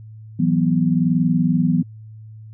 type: chord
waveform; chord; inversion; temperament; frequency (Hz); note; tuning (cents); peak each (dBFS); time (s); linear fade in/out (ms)
sine; E suspended second; none; just; 164.81 / 185.42 / 247.2; E3 / F#3 / B3; 0 / +4 / +2; -18 / -20 / -19; 0.39-1.83; 10
effects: added 109 Hz sine -36 dBFS peak until 2.53 s